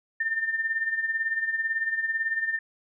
sine tone with tremolo, 1800 Hz, A6, 39 cents sharp, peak -22 dBFS, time 0.2-2.59 s, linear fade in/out 5 ms, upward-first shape sine, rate 18 Hz, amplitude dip 65%, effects none

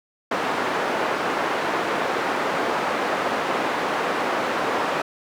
white band-pass noise, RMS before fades -24 dBFS, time 0.31-5.02 s, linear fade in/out 5 ms, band 280 to 1200 Hz, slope 12 dB/octave, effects none

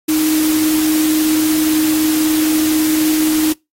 sine tone in noise, 311.1 Hz, D#4, in tune, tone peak -12 dBFS, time 0.08-3.53 s, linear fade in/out 10 ms, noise white, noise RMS -22 dBFS, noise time 0.08-3.53 s, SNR +7 dB, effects noise-tail reverb RT60 0.2 s tail -24 dB re dry + AAC 48 kbps

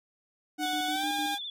sawtooth tone with pitch glide, 740 to 807 Hz, F#5 to G#5, 0 to -50 cents, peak -26 dBFS, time 0.58-1.39 s, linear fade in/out 50 ms, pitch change +150 cents, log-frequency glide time 0.88-1.08 s
sine tone with tremolo, 301.2 Hz, D4, 44 cents sharp, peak -33 dBFS, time 0.58-1.35 s, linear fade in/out 20 ms, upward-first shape square, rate 6.6 Hz, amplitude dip 50%
sine tone with vibrato, 3500 Hz, A7, 10 cents flat, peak -35 dBFS, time 0.63-1.5 s, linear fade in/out 2 ms, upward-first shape sine, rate 16 Hz, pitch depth 56 cents each way
effects none

